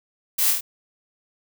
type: noise with echo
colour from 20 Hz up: blue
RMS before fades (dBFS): -22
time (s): 0.38-0.51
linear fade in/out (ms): 10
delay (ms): 25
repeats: 4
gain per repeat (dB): -2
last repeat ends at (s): 0.61
effects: none